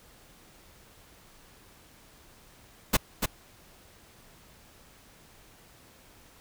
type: noise with echo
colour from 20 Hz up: pink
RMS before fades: -21 dBFS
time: 2.93-2.97 s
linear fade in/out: 10 ms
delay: 290 ms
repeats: 1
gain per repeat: -5 dB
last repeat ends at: 3.26 s
effects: pink hiss -56 dBFS RMS until 6.4 s